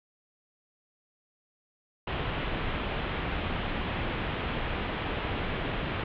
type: low-pass noise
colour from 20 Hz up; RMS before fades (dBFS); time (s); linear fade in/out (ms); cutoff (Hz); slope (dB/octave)
pink; -32; 2.07-6.04; 5; 3400; 48
effects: none